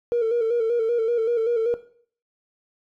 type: tone with vibrato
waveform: triangle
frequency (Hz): 461.7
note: A#4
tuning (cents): -17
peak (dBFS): -15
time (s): 0.12-1.74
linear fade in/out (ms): 0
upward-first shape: square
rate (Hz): 5.2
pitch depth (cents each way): 54
effects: noise-tail reverb RT60 0.5 s tail -18 dB re dry + tanh soft clip ceiling -17 dBFS